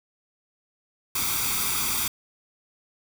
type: noise with comb filter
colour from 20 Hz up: white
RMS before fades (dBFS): -26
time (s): 1.15-2.08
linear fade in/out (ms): 5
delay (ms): 0.85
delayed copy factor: +0.75
effects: none